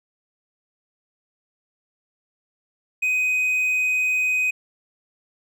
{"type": "tone", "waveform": "triangle", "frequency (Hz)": 2507, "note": "D#7", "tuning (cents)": 12, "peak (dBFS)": -17, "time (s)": [3.02, 4.51], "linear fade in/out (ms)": 10, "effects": []}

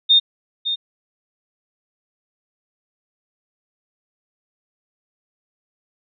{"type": "tone with echo", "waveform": "sine", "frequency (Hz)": 3658, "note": "A#7", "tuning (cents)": -33, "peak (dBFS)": -9, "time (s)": [0.09, 0.2], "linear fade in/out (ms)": 20, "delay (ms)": 560, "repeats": 1, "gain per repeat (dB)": -10, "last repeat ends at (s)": 0.76, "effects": []}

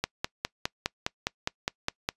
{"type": "click train", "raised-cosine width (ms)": 0.2, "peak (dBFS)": -9, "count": 11, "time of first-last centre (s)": [0.04, 2.089], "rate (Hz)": 4.88, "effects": ["noise-tail reverb RT60 0.1 s tail -25 dB re dry", "resampled to 24000 Hz"]}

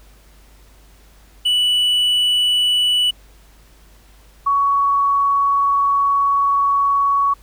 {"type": "tone pair in turn", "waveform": ["triangle", "sine"], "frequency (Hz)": [2960, 1120.3], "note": ["F#7", "C#6"], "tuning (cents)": [0, 18], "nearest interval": "octave + perfect fourth", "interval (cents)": 1682, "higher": "first", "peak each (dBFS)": [-12, -13], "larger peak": "first", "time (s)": [[1.45, 3.11], [4.46, 7.34]], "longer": "second", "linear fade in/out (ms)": 10, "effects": ["added 50 Hz sine -46 dBFS peak until 7.42 s", "pink hiss -52 dBFS RMS until 7.42 s"]}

